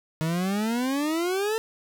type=exponential sweep; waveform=40% pulse; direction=up; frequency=155.56 to 454.5 Hz; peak=-23 dBFS; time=0.21-1.58 s; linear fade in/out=0 ms; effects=none